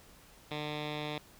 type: tone with low-pass filter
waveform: 10% pulse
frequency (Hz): 150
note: D3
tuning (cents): +37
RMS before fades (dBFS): -38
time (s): 0.51-1.18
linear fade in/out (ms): 2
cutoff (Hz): 3400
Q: 3.6
effects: pink hiss -58 dBFS RMS until 1.39 s